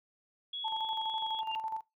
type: tone with vibrato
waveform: sine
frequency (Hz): 3337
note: G#7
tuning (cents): +8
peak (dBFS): -36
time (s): 0.53-1.41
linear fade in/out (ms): 5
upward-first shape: sine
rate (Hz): 3.6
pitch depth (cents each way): 11
type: tone with tremolo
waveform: sine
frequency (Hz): 883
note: A5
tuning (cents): +6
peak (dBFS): -32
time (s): 0.64-1.81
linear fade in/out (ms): 10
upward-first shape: square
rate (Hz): 12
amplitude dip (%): 55
type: tone with exponential growth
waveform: sine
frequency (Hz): 2800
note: F7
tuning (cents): +4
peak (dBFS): -31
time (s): 1.33-1.55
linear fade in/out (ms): 0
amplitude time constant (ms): 46
effects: noise-tail reverb RT60 0.2 s tail -19 dB re dry